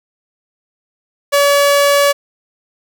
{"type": "tone", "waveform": "sawtooth", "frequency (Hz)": 569, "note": "C#5", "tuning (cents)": 45, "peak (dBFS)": -5, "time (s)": [1.32, 2.13], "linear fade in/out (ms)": 20, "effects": []}